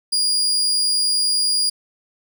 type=tone; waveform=35% pulse; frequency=4850 Hz; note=D#8; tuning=45 cents flat; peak=-15 dBFS; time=0.12-1.7 s; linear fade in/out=10 ms; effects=none